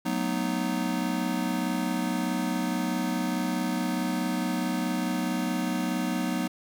square chord, B dominant seventh, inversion second, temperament just, 185.21 / 222.2 / 246.9 / 308.7 Hz, F#3 / A3 / B3 / D#4, +2 / +17 / 0 / -14 cents, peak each -32 / -36 / -31 / -33 dBFS, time 0.05-6.48 s, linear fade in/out 10 ms, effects 10-bit

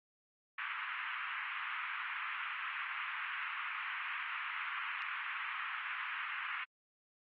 pink band-pass noise, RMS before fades -41 dBFS, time 0.58-6.64 s, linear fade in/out 5 ms, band 1100 to 2700 Hz, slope 48 dB/octave, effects AAC 32 kbps

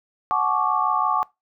sine chord, D major seventh, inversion first, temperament equal with one note detuned, 740 / 865.4 / 1108.7 / 1174.7 Hz, F#5 / A5 / C#6 / D6, 0 / -29 / 0 / 0 cents, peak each -26 / -25 / -23 / -23 dBFS, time 0.31-1.23 s, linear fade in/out 0 ms, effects noise-tail reverb RT60 0.2 s tail -22 dB re dry

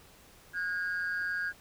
sine tone pair together, 1449.5 / 1627 Hz, F#6 / G#6, -36 / -36 cents, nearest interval major second, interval 200 cents, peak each -34 / -30 dBFS, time 0.53-1.53 s, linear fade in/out 50 ms, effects tanh soft clip ceiling -27 dBFS + pink hiss -57 dBFS RMS until 1.6 s

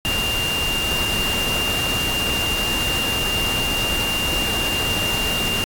sine tone in noise, 2794 Hz, F7, in tune, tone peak -21 dBFS, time 0.05-5.64 s, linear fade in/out 0 ms, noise pink, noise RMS -25 dBFS, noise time 0.05-5.64 s, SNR +1 dB, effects AAC 64 kbps

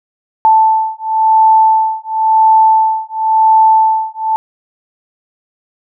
sine beating tone pair, 880 / 880.95 Hz, A5 / A5, 0 / +2 cents, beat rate 0.95 Hz, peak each -10 dBFS, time 0.45-4.36 s, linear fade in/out 0 ms, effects none

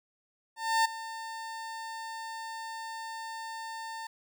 30% pulse tone with ADSR envelope, 900 Hz, A5, 39 cents sharp, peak -19 dBFS, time 0.56-4.07 s, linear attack 290 ms, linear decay 10 ms, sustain -16 dB, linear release 4 ms, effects none

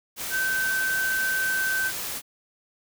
sine tone in noise, 1542 Hz, G6, 29 cents flat, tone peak -23 dBFS, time 0.3-1.92 s, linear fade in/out 50 ms, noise white, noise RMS -32 dBFS, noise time 0.16-2.22 s, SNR +6 dB, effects none

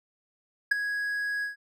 triangle tone with ADSR envelope, 1661.2 Hz, G#6, in tune, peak -14 dBFS, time 0.71-1.56 s, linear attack 9 ms, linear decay 10 ms, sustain -12 dB, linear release 130 ms, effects none

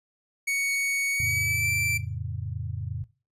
45% pulse tone with pitch glide, 2229 to 2340 Hz, C#7 to D7, +9 to -7 cents, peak -24 dBFS, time 0.47-1.98 s, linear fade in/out 10 ms, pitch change +84 cents, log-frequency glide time 1.12-1.68 s
sine tone with exponential growth, 4300 Hz, C8, 47 cents sharp, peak -34 dBFS, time 0.52-0.75 s, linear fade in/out 2 ms, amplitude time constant 49 ms
sine chord, F augmented, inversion none, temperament equal, 87.31 / 110 / 138.59 Hz, F2 / A2 / C#3, 0 / 0 / 0 cents, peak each -34 / -33 / -35 dBFS, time 1.2-3.04 s, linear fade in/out 0 ms
effects noise-tail reverb RT60 0.3 s tail -17 dB re dry + resampled to 32000 Hz

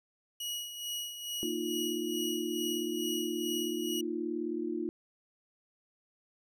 sawtooth tone with tremolo, 2908 Hz, F#7, 31 cents flat, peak -31 dBFS, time 0.4-4.01 s, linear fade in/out 5 ms, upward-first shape sine, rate 2.3 Hz, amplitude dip 60%
sine chord, Bb suspended fourth, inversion none, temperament just, 233.1 / 310.8 / 349.6 Hz, Bb3 / Eb4 / F4, 0 / -2 / +2 cents, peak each -39 / -36 / -35 dBFS, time 1.43-4.89 s, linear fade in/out 0 ms
effects none

